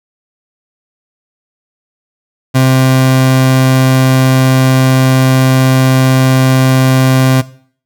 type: tone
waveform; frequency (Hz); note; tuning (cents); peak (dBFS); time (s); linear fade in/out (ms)
30% pulse; 130.81; C3; 0; -3; 2.54-7.42; 20
effects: noise-tail reverb RT60 0.5 s tail -18 dB re dry